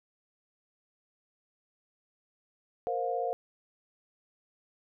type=chord; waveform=sine; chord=Bb suspended second; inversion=none; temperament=equal with one note detuned; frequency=466.2 / 523.3 / 707.8 Hz; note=Bb4 / C5 / F5; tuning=0 / 0 / +23 cents; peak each=-34 / -34 / -32 dBFS; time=2.87-3.33 s; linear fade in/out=0 ms; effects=none